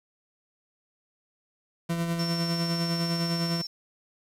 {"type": "tone with tremolo", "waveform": "40% pulse", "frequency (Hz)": 168.5, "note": "E3", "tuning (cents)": 38, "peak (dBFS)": -24, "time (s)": [1.89, 3.62], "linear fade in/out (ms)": 10, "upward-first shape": "sine", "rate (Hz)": 9.9, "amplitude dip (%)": 40}
{"type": "tone", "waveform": "sine", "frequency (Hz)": 5410, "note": "E8", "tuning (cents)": 44, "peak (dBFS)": -32, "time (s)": [2.19, 3.67], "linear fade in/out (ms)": 5}
{"effects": ["resampled to 32000 Hz", "8-bit"]}